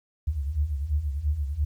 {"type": "tone cluster", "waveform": "sine", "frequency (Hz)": [69.1, 75, 77.9], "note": ["C#2", "D2", "D#2"], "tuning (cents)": [-5, 37, 3], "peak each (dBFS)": -29, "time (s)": [0.27, 1.65], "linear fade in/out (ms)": 10, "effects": ["10-bit"]}